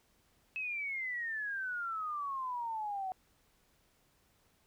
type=exponential sweep; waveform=sine; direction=down; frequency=2602 to 740 Hz; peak=-35 dBFS; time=0.56-3.12 s; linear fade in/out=0 ms; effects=pink hiss -71 dBFS RMS until 4.66 s